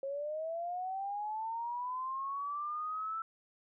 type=linear sweep; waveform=sine; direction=up; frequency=539 to 1331 Hz; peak=-35 dBFS; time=0.03-3.22 s; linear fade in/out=2 ms; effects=none